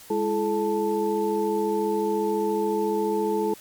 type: tone cluster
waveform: sine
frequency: 206.3 / 334.7 / 429 / 880 Hz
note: G#3 / E4 / A4 / A5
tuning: -11 / +26 / -44 / 0 cents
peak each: -30 / -28 / -24 / -29 dBFS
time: 0.1-3.54 s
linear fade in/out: 5 ms
effects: white hiss -47 dBFS RMS until 3.6 s + MP3 96 kbps